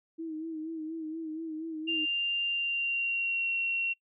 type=tone with vibrato; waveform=sine; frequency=319.2 Hz; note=D#4; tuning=44 cents sharp; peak=-34 dBFS; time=0.18-2.06 s; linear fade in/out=20 ms; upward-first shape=sine; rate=4.2 Hz; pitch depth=52 cents each way
type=tone with pitch glide; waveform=sine; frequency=2791 to 2734 Hz; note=F7 to F7; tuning=-2 to -37 cents; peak=-27 dBFS; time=1.87-3.94 s; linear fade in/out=20 ms; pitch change=-35 cents; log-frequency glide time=2.46-3.51 s
effects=noise-tail reverb RT60 0.1 s tail -22 dB re dry